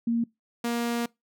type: tone pair in turn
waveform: sine / sawtooth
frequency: 232.7 / 236.1 Hz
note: A#3 / A#3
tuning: -3 / +22 cents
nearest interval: unison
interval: 25 cents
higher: second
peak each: -22 dBFS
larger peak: neither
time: 0.07-0.24 / 0.64-1.06 s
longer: second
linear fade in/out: 5 ms
effects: noise-tail reverb RT60 0.2 s tail -24 dB re dry